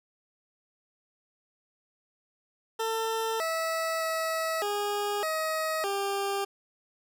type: tone with pitch steps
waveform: 20% pulse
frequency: 448.1 / 651 / 647 / 410.8 / 633 / 397.2 Hz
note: A4 / E5 / E5 / G#4 / D#5 / G4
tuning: +32 / -22 / -32 / -19 / +30 / +23 cents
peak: -23 dBFS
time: 2.79-6.45 s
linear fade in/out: 10 ms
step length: 610 ms
effects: none